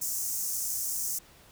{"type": "high-pass noise", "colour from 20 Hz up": "pink", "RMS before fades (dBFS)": -32, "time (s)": [0.01, 1.19], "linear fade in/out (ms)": 10, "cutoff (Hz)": 5800, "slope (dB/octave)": 48, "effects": ["pink hiss -56 dBFS RMS until 1.51 s"]}